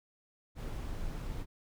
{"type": "noise", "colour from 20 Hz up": "brown", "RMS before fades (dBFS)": -38, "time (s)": [0.55, 1.46], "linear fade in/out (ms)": 50, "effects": []}